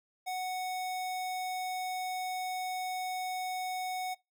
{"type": "tone", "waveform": "square", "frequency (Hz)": 740, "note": "F#5", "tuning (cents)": 0, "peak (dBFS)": -34, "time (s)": [0.26, 4.15], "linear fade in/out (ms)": 20, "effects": ["noise-tail reverb RT60 0.2 s tail -22 dB re dry"]}